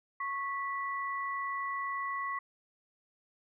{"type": "tone pair together", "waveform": "sine", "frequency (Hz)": [1103, 1965.3], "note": ["C#6", "B6"], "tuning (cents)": [-9, -9], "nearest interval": "minor seventh", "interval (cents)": 1000, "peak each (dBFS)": [-34, -38], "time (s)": [0.2, 2.39], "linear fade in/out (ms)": 5, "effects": []}